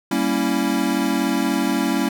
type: chord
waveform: square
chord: G diminished seventh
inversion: none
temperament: equal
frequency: 196 / 233.1 / 277.2 / 329.6 Hz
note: G3 / Bb3 / Db4 / Fb4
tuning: 0 / 0 / 0 / 0 cents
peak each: -26 / -25 / -23 / -25 dBFS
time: 0.11-2.09 s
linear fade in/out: 5 ms
effects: none